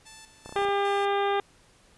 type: tone with tremolo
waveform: 5% pulse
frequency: 880 Hz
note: A5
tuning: in tune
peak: -34 dBFS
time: 0.05-1.07 s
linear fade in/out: 20 ms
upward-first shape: square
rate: 2.5 Hz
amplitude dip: 65%
type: clicks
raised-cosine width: 1 ms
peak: -27 dBFS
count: 8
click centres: 0.46 / 0.493 / 0.525 / 0.558 / 0.589 / 0.619 / 0.651 / 0.687 s
type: harmonic tone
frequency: 400.7 Hz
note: G4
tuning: 38 cents sharp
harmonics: 1 / 2 / 3 / 4 / 5 / 6 / 7 / 8 / 9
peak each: -26 / -27 / -32 / -36 / -39 / -42 / -44 / -44 / -41 dBFS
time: 0.56-1.4 s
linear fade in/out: 2 ms
effects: pink hiss -59 dBFS RMS until 1.97 s + resampled to 24000 Hz